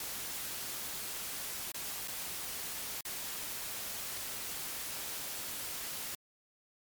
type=noise with dropouts; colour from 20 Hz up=white; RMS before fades=-40 dBFS; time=0-6.15 s; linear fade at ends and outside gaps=2 ms; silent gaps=1.719-1.743 / 2.076-2.081 / 3.009-3.051 s; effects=MP3 96 kbps

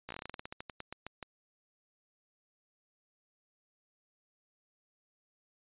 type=slowing click train; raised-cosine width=0.3 ms; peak=-25 dBFS; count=19; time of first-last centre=0.09-1.228 s; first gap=15 ms; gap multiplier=1.15; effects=resampled to 8000 Hz

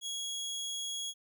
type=tone; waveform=25% pulse; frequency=3322 Hz; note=G#7; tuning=in tune; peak=-32 dBFS; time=0.01-1.14 s; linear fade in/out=50 ms; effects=none

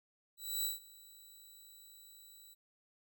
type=tone with ADSR envelope; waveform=10% pulse; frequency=3944 Hz; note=B7; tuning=3 cents flat; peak=-25 dBFS; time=0.37-2.55 s; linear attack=270 ms; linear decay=150 ms; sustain=-23 dB; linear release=23 ms; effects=none

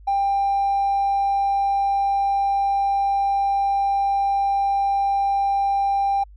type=tone with hard clipping; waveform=sine; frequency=793 Hz; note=G5; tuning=20 cents sharp; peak=-18 dBFS; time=0.07-6.24 s; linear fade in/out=10 ms; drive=1 dB; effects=added 50 Hz sine -42 dBFS peak until 6.36 s

